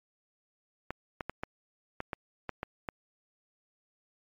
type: clicks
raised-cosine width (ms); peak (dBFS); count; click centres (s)
0.5; -19; 9; 0.906 / 1.208 / 1.296 / 1.435 / 2.004 / 2.132 / 2.493 / 2.631 / 2.888
effects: MP3 64 kbps